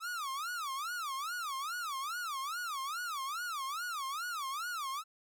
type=tone with vibrato; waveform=45% pulse; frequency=1244.5 Hz; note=D#6; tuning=in tune; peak=-36 dBFS; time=0-5.04 s; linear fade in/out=50 ms; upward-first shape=sine; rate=2.4 Hz; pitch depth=280 cents each way; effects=none